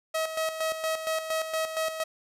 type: tone with tremolo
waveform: sawtooth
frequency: 639 Hz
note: D#5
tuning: 46 cents sharp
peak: -22 dBFS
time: 0.14-2.04 s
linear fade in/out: 10 ms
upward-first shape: square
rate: 4.3 Hz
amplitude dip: 60%
effects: resampled to 32000 Hz + 10-bit